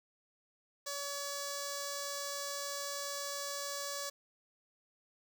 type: tone with notch filter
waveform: 5% pulse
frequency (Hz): 567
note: C#5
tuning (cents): +39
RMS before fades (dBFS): -40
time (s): 0.86-4.1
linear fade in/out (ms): 10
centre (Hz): 2600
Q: 0.87
effects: none